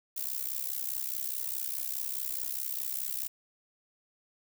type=noise with amplitude modulation; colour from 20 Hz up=violet; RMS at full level=-31 dBFS; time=0.16-3.28 s; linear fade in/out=10 ms; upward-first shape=sine; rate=64.8 Hz; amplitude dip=90%; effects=none